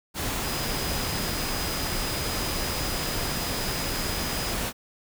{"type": "tone in noise", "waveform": "sine", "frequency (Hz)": 4980, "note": "D#8", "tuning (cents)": 1, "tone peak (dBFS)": -36, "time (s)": [0.42, 4.56], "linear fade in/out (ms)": 50, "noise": "pink", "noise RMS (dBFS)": -29, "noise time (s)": [0.14, 4.73], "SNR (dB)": -10, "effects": []}